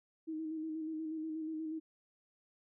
sine tone with vibrato, 316.1 Hz, D#4, 27 cents sharp, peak -37 dBFS, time 0.27-1.8 s, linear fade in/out 20 ms, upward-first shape square, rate 8.3 Hz, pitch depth 27 cents each way, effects none

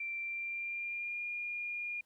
sine tone with pitch glide, 2354 to 2419 Hz, D7 to D#7, +3 to -49 cents, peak -36 dBFS, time 0-2.01 s, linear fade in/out 5 ms, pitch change +48 cents, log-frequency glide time 0.2-1.24 s, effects pink hiss -75 dBFS RMS until 2.05 s

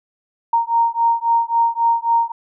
sine beating tone pair, 926 / 929.7 Hz, A#5 / A#5, -12 / -5 cents, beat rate 3.7 Hz, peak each -17 dBFS, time 0.53-2.32 s, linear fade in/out 5 ms, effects none

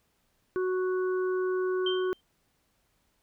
harmonic tone, 370 Hz, F#4, in tune, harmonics 1 / 3 / 4, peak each -26 / -39 / -40 dBFS, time 0.56-2.13 s, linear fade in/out 0 ms
sine tone with exponential decay, 3136 Hz, G7, in tune, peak -27 dBFS, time 1.86-2.21 s, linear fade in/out 5 ms, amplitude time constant 74 ms
effects pink hiss -72 dBFS RMS until 3.22 s

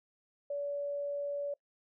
sine tone, 572 Hz, D5, 46 cents flat, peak -33 dBFS, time 0.5-1.54 s, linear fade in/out 5 ms, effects noise-tail reverb RT60 0.1 s tail -23 dB re dry

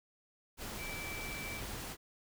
sine tone in noise, 2323 Hz, D7, 20 cents flat, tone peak -43 dBFS, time 0.77-1.62 s, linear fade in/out 50 ms, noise pink, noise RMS -43 dBFS, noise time 0.57-1.97 s, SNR -3 dB, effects none

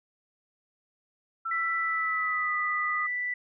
sine tone with pitch glide, 1338 to 1234.1 Hz, E6 to D#6, +25 to -15 cents, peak -29 dBFS, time 1.45-3.07 s, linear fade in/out 10 ms, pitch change -140 cents, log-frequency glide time 1.77-2.56 s
sine tone, 1975.5 Hz, B6, in tune, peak -28 dBFS, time 1.51-3.34 s, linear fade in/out 5 ms
effects none

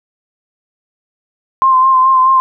sine tone with vibrato, 1046.5 Hz, C6, in tune, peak -6 dBFS, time 1.62-2.4 s, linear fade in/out 0 ms, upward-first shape sine, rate 4.7 Hz, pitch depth 29 cents each way, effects none

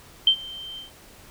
sine tone with ADSR envelope, 3126 Hz, G7, 6 cents flat, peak -11 dBFS, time 0.27-0.91 s, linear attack 3 ms, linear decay 80 ms, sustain -23 dB, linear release 130 ms, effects pink hiss -49 dBFS RMS until 1.3 s

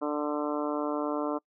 harmonic tone, 148.3 Hz, D3, 17 cents sharp, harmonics 2 / 3 / 4 / 5 / 6 / 7 / 8 / 9, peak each -31 / -35 / -34 / -40 / -41 / -38 / -41 / -42 dBFS, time 0.01-1.39 s, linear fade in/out 20 ms, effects noise-tail reverb RT60 0.1 s tail -26 dB re dry

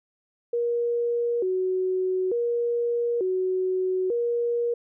sine tone with vibrato, 420 Hz, G#4, 19 cents sharp, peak -22 dBFS, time 0.53-4.74 s, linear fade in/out 5 ms, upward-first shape square, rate 0.56 Hz, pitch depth 210 cents each way, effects none

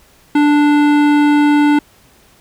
sine tone with hard clipping, 293.7 Hz, D4, in tune, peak -10 dBFS, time 0.35-1.79 s, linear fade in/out 5 ms, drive 16 dB, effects pink hiss -49 dBFS RMS until 2.4 s

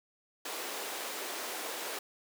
pink high-pass noise, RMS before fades -39 dBFS, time 0.45-1.99 s, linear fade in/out 5 ms, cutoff 350 Hz, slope 24 dB/octave, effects none

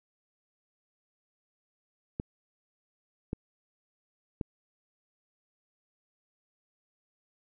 clicks, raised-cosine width 3 ms, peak -19 dBFS, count 3, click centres 2.199 / 3.331 / 4.412 s, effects none

